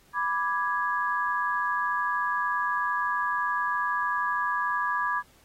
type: chord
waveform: sine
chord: G# diminished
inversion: first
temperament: equal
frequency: 987.8 / 1174.7 / 1661.2 Hz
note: B5 / D6 / G#6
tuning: 0 / 0 / 0 cents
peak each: -29 dBFS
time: 0.13-5.23 s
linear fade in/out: 50 ms
effects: pink hiss -60 dBFS RMS until 5.44 s + AAC 48 kbps